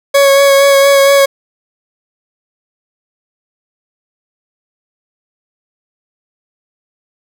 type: tone with vibrato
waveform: 40% pulse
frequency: 555 Hz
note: C#5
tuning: 2 cents sharp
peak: -4 dBFS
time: 0.14-1.26 s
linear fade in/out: 10 ms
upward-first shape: sine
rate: 4.3 Hz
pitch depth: 17 cents each way
effects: none